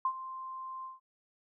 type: tone with ADSR envelope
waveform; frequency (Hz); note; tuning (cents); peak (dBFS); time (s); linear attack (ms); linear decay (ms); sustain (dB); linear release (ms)
sine; 1046.5; C6; 0; -25; 0.05-1; 3; 70; -14; 160
effects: none